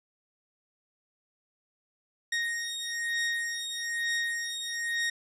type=beating tone pair; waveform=sawtooth; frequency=1864.7 / 1865.8 Hz; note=A#6 / A#6; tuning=0 / +1 cents; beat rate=1.1 Hz; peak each=-29 dBFS; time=2.32-5.1 s; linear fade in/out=5 ms; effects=low-pass 9000 Hz 12 dB/octave